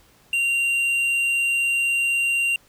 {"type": "tone with tanh clipping", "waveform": "sine", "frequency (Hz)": 2768, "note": "F7", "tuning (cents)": -16, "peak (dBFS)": -20, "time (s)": [0.33, 2.56], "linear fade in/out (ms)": 2, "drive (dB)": 7, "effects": ["pink hiss -56 dBFS RMS until 2.68 s"]}